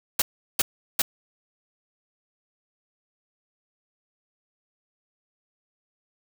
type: noise bursts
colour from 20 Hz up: white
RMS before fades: -21 dBFS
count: 3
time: 0.19-1.02 s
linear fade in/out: 5 ms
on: 30 ms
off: 370 ms
effects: none